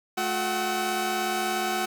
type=tone cluster; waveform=sawtooth; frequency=217.4 / 359.1 / 755 / 1294 Hz; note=A3 / F4 / F#5 / E6; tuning=-21 / +48 / +35 / -32 cents; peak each=-31 / -27 / -24 / -31 dBFS; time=0.17-1.86 s; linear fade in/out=10 ms; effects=none